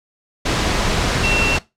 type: tone in noise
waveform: sine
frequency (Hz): 2712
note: E7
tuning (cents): +49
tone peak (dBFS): -18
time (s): 1.23-1.57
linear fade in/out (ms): 10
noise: pink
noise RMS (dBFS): -18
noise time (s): 0.45-1.59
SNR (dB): -3
effects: noise-tail reverb RT60 0.2 s tail -18 dB re dry + low-pass 6000 Hz 12 dB/octave